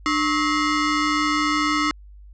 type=ring-modulated tone; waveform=25% pulse; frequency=796 Hz; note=G5; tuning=26 cents sharp; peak=-12 dBFS; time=0.06-1.91 s; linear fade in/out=0 ms; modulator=497 Hz; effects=added 50 Hz sine -41 dBFS peak until 2.33 s + resampled to 16000 Hz